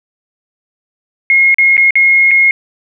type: tone with dropouts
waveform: sine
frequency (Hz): 2154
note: C7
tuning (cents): +50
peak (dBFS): -5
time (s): 1.3-2.51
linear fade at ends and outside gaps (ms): 1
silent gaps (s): 1.544-1.584 / 1.768-1.778 / 1.907-1.955 / 2.31-2.314
effects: none